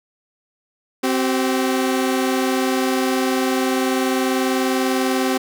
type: tone pair together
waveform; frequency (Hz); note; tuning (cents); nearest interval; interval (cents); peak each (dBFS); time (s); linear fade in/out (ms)
sawtooth; 261.6 / 382.3; C4 / G4; 0 / -43; perfect fifth; 657; -15 / -18; 1.03-5.38; 10
effects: none